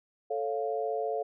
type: chord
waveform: sine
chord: A augmented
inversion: none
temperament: equal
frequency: 440 / 554.4 / 698.5 Hz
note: A4 / C#5 / E#5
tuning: 0 / 0 / 0 cents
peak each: -32 / -35 / -33 dBFS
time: 0.3-1.23 s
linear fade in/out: 10 ms
effects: none